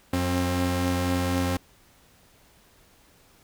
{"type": "tone pair together", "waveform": "sawtooth", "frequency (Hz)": [90, 266], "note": ["F#2", "C4"], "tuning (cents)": [-47, 29], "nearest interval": "octave + perfect fifth", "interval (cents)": 1876, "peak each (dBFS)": -22, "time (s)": [0.13, 1.57], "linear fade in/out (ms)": 5, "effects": ["pink hiss -58 dBFS RMS until 3.43 s"]}